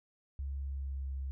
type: tone with pitch glide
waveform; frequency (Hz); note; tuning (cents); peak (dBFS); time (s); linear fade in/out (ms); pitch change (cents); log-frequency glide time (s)
sine; 68.8 to 67.31; C#2 to C2; -12 to +50; -35; 0.39-1.31; 0; -38; 0.61-1.12
effects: none